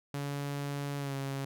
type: tone with pitch glide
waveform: sawtooth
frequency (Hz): 142.2 to 137.2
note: C#3 to C#3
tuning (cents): +45 to -17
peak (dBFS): -30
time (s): 0.14-1.45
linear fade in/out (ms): 2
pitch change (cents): -62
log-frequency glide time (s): 0.98-1.15
effects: none